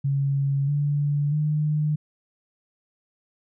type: tone with pitch steps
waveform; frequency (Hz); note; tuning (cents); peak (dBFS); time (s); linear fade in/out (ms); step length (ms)
sine; 138.9 / 144.97 / 151.3; C#3 / D3 / D#3; +4 / -22 / -48; -20; 0.04-1.96; 10; 640
effects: none